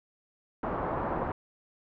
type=low-pass noise; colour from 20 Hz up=white; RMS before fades=-32 dBFS; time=0.63-1.32 s; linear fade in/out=2 ms; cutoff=1100 Hz; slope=24 dB/octave; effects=none